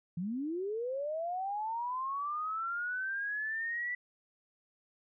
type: linear sweep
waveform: sine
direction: up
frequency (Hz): 161.6 to 1975.5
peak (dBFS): -33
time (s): 0.17-3.95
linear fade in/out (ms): 5
effects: none